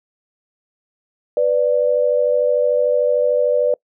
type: tone pair together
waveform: sine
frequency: 495.6 / 589 Hz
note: B4 / D5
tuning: +6 / +5 cents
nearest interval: minor third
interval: 299 cents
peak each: -16 dBFS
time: 1.37-3.74 s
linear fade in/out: 2 ms
effects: noise-tail reverb RT60 0.1 s tail -26 dB re dry